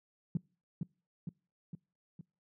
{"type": "tone with echo", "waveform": "sine", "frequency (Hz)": 166.9, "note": "E3", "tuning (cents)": 22, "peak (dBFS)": -27, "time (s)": [0.35, 0.37], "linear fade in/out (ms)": 2, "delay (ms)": 460, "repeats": 4, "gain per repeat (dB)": -4, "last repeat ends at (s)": 2.21, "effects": ["noise-tail reverb RT60 0.4 s tail -26 dB re dry", "high-pass 100 Hz 12 dB/octave"]}